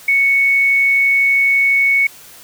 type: tone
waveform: sine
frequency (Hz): 2217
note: C#7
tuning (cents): 0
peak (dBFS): -10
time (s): 0.08-2.07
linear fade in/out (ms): 5
effects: white hiss -40 dBFS RMS until 2.43 s